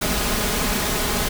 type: noise with comb filter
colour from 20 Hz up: pink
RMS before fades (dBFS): -22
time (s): 0.01-1.29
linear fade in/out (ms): 10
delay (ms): 4.8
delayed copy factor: +0.5
effects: none